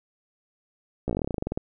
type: slowing click train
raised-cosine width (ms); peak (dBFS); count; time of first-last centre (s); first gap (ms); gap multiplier
2; -14; 17; 1.08-1.575; 15; 1.09
effects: none